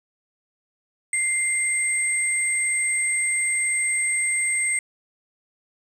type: tone pair together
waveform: sine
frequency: 2093 / 8372 Hz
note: C7 / C9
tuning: 0 / 0 cents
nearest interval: 2 octaves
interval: 2400 cents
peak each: -23 dBFS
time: 1.13-4.79 s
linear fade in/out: 2 ms
effects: 8-bit